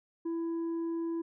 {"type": "tone with tanh clipping", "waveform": "triangle", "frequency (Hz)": 332.6, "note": "E4", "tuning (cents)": 16, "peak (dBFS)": -32, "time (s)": [0.25, 1.22], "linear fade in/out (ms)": 10, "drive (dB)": 8, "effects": []}